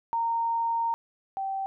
sine tone pair in turn, 923 / 776.1 Hz, A#5 / G5, -17 / -18 cents, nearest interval minor third, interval 301 cents, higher first, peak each -24 / -28 dBFS, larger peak first, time 0.13-0.94 / 1.37-1.66 s, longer first, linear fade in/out 0 ms, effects none

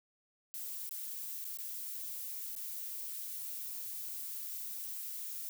violet noise with dropouts, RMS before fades -42 dBFS, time 0.54-5.49 s, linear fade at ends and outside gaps 0 ms, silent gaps 0.892-0.91 / 1.444-1.451 / 1.572-1.587 / 2.552-2.563 s, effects none

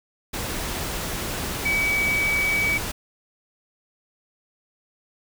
sine tone in noise, 2279 Hz, C#7, 47 cents sharp, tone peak -20 dBFS, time 1.65-2.78 s, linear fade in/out 10 ms, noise pink, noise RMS -29 dBFS, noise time 0.33-2.92 s, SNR +6 dB, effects none

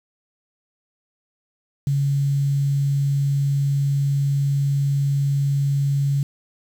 sine tone with quantisation, 140 Hz, C#3, 18 cents sharp, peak -17 dBFS, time 1.87-6.23 s, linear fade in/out 2 ms, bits 7, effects none

